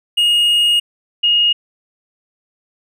triangle / sine tone pair in turn, 2863 / 2863 Hz, F7 / F7, +42 / +42 cents, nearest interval unison, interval 0 cents, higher neither, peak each -9 / -10 dBFS, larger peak first, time 0.17-0.8 / 1.23-1.53 s, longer first, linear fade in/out 10 ms, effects none

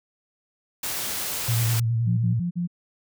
white noise, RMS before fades -29 dBFS, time 0.83-1.8 s, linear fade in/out 5 ms
sine tone with vibrato, 115.5 Hz, A#2, 16 cents flat, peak -20 dBFS, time 1.48-2.4 s, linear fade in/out 10 ms, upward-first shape square, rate 9.6 Hz, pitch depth 39 cents each way
sine tone bursts, 174.61 Hz, F3, in tune, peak -23 dBFS, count 4, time 2.06-2.675 s, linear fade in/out 20 ms, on 120 ms, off 45 ms
effects none

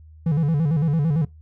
triangle tone with vibrato, 153.9 Hz, D#3, 19 cents flat, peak -15 dBFS, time 0.26-1.25 s, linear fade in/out 5 ms, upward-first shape square, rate 8.9 Hz, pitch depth 120 cents each way, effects noise-tail reverb RT60 0.2 s tail -22 dB re dry + added 78 Hz sine -43 dBFS peak until 1.41 s

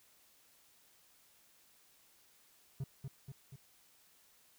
triangle tone with echo, 134.9 Hz, C#3, 47 cents flat, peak -34 dBFS, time 2.8-2.84 s, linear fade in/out 5 ms, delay 240 ms, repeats 3, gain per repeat -4 dB, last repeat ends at 3.56 s, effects white hiss -67 dBFS RMS until 4.58 s

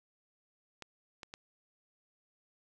clicks, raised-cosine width 0.2 ms, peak -27 dBFS, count 3, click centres 0.823 / 1.232 / 1.339 s, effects none

